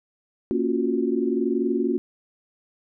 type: chord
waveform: sine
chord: Gb major seventh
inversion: first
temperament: equal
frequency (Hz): 233.1 / 277.2 / 349.2 / 370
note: Bb3 / Db4 / F4 / Gb4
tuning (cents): 0 / 0 / 0 / 0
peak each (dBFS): -26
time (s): 0.51-1.98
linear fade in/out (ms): 0
effects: none